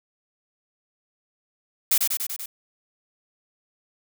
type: noise with echo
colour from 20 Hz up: blue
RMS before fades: -19 dBFS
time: 1.91-1.98 s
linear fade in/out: 5 ms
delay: 96 ms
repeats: 5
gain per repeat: -3 dB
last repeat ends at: 2.46 s
effects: none